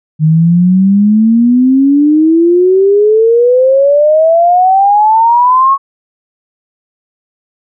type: exponential sweep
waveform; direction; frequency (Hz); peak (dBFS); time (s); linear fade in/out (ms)
sine; up; 152.7 to 1108.7; -4; 0.19-5.78; 50
effects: none